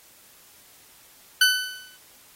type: tone with exponential decay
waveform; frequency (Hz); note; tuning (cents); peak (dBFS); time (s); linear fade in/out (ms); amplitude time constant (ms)
20% pulse; 1505; F#6; +29; -8; 1.41-1.97; 5; 120
effects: white hiss -53 dBFS RMS until 2.35 s + AAC 48 kbps